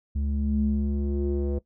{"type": "tone with low-pass filter sweep", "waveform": "square", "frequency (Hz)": 70.7, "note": "C#2", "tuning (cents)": 35, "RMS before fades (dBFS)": -26, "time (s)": [0.15, 1.59], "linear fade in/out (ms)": 10, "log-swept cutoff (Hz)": [150, 450], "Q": 5, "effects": ["noise-tail reverb RT60 0.1 s tail -18 dB re dry"]}